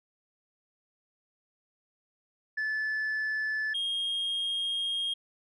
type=tone pair in turn; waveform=sine; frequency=1737 / 3243 Hz; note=A6 / G#7; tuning=-23 / -42 cents; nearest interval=major seventh; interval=1081 cents; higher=second; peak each=-26 / -26 dBFS; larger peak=neither; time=2.57-3.74 / 3.74-5.14 s; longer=second; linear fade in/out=10 ms; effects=tanh soft clip ceiling -27 dBFS